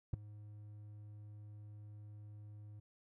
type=tone with ADSR envelope; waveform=triangle; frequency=104.8 Hz; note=G#2; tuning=16 cents sharp; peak=-27 dBFS; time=0.13-2.8 s; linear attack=7 ms; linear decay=10 ms; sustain=-21 dB; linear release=8 ms; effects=none